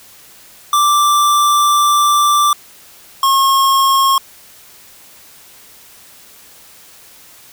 square tone pair in turn, 1174.7 / 1082.6 Hz, D6 / C#6, 0 / -41 cents, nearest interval minor second, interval 141 cents, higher first, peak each -10 dBFS, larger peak neither, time 0.73-2.53 / 3.23-4.18 s, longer first, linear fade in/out 2 ms, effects white hiss -42 dBFS RMS until 7.52 s

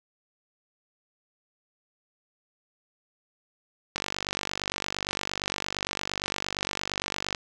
click train, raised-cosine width 0.2 ms, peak -11 dBFS, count 166, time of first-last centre 3.96-7.348 s, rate 48.7 Hz, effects none

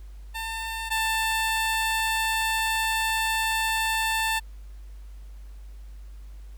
15% pulse tone pair in turn, 897 / 888.2 Hz, A5 / A5, +33 / +16 cents, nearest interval unison, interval 17 cents, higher first, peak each -24 / -17 dBFS, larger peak second, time 0.34-0.9 / 0.9-4.4 s, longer second, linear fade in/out 20 ms, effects added 50 Hz sine -39 dBFS peak until 6.57 s + pink hiss -61 dBFS RMS until 6.57 s

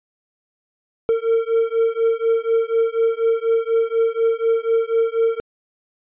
triangle beating tone pair, 453.4 / 457.5 Hz, A#4 / A#4, -48 / -32 cents, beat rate 4.1 Hz, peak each -17 / -17 dBFS, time 1.09-5.4 s, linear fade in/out 0 ms, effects resampled to 8000 Hz

